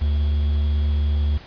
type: tone with quantisation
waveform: triangle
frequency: 73.5 Hz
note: D2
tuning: 2 cents sharp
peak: -15 dBFS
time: 0.01-1.38 s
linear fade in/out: 10 ms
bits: 7
effects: pink hiss -43 dBFS RMS until 1.46 s + resampled to 11025 Hz